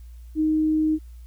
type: tone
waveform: sine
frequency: 311.1 Hz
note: D#4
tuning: in tune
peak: -18 dBFS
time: 0.35-0.99 s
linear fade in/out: 50 ms
effects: added 59 Hz sine -39 dBFS peak until 1.26 s + white hiss -63 dBFS RMS until 1.26 s